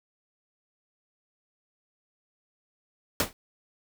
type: noise with exponential decay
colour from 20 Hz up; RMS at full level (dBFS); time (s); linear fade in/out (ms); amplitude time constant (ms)
pink; -20; 3.2-3.33; 1; 28
effects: none